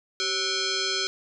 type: tone with frequency modulation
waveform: sine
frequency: 546 Hz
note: C#5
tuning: 26 cents flat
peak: -24 dBFS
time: 0.2-1.07 s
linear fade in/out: 0 ms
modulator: 931 Hz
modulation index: 5.8
effects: none